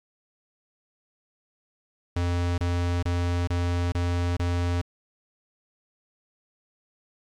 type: tone bursts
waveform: square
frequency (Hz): 87.5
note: F2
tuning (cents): +4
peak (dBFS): -24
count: 6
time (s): 2.16-4.815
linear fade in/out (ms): 5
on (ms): 420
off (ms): 27
effects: low-pass 7000 Hz 12 dB/octave + 9-bit